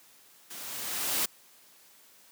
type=noise with level ramp; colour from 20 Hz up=white; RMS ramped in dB=-43 to -27 dBFS; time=0.5-1.26 s; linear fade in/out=10 ms; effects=white hiss -58 dBFS RMS until 2.31 s + high-pass 150 Hz 12 dB/octave